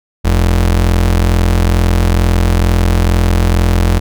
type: ring-modulated tone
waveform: square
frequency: 65.41 Hz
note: C2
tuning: in tune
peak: -6 dBFS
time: 0.24-4 s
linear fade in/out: 20 ms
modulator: 21.1 Hz
effects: none